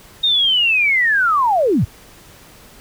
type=linear sweep; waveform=sine; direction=down; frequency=3729 to 73.42 Hz; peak=-12 dBFS; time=0.23-1.85 s; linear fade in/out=10 ms; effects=pink hiss -44 dBFS RMS until 2.8 s